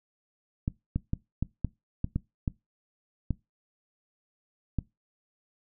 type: clicks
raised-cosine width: 5 ms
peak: -15 dBFS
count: 10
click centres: 0.679 / 0.96 / 1.134 / 1.426 / 1.647 / 2.044 / 2.16 / 2.478 / 3.307 / 4.787 s
effects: noise-tail reverb RT60 0.2 s tail -21 dB re dry